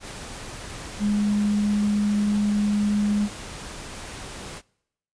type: tone in noise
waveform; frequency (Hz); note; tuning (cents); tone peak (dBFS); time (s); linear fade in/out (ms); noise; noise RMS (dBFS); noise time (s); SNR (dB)
sine; 206.9; G#3; -6; -19; 0.99-3.29; 50; pink; -37; 0-4.62; +15
effects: noise-tail reverb RT60 0.8 s tail -25 dB re dry + resampled to 22050 Hz